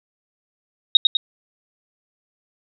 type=tone with echo; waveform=sine; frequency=3750 Hz; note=A#7; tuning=10 cents sharp; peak=-5 dBFS; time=0.95-0.97 s; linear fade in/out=2 ms; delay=100 ms; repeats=2; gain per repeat=-5 dB; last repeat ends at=1.17 s; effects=none